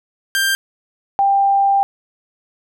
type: tone pair in turn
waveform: sawtooth / sine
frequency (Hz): 1584 / 792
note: G6 / G5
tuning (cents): +18 / +18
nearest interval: octave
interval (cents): 1200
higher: first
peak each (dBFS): -11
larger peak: neither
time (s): 0.35-0.55 / 1.19-1.83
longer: second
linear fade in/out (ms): 0
effects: none